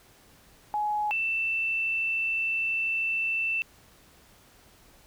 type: tone pair in turn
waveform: sine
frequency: 840 / 2667 Hz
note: G#5 / E7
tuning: +19 / +20 cents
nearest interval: octave + minor sixth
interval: 2001 cents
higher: second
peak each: -25 dBFS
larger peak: neither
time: 0.74-1.11 / 1.11-3.62 s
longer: second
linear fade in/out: 0 ms
effects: pink hiss -57 dBFS RMS until 5.06 s